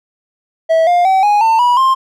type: tone with pitch steps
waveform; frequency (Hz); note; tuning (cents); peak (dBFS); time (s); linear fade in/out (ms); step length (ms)
triangle; 650 / 704.7 / 764.1 / 828.5 / 898.2 / 973.9 / 1055.9; E5 / F5 / G5 / G#5 / A5 / B5 / C6; -24 / +15 / -44 / -4 / +35 / -24 / +15; -6; 0.69-1.95; 20; 180
effects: none